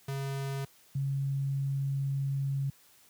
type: tone pair in turn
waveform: square / sine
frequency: 137 / 137.62 Hz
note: C#3 / C#3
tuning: -20 / -12 cents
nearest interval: unison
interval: 8 cents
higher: second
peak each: -33 / -28 dBFS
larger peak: second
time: 0.08-0.65 / 0.95-2.7 s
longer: second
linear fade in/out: 5 ms
effects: white hiss -61 dBFS RMS until 3.09 s + high-pass 60 Hz 12 dB/octave